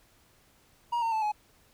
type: tone with pitch steps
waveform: triangle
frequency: 949 / 912.4 / 877.3 / 843.5 Hz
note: A#5 / A#5 / A5 / G#5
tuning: +31 / -37 / -5 / +27 cents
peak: -24 dBFS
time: 0.92-1.32 s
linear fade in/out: 10 ms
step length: 100 ms
effects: pink hiss -63 dBFS RMS until 1.73 s